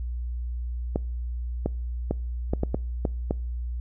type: clicks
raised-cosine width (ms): 2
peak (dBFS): -11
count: 8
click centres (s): 0.959 / 1.66 / 2.11 / 2.535 / 2.634 / 2.745 / 3.052 / 3.309
effects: noise-tail reverb RT60 0.5 s tail -26 dB re dry + added 60 Hz sine -28 dBFS peak until 3.8 s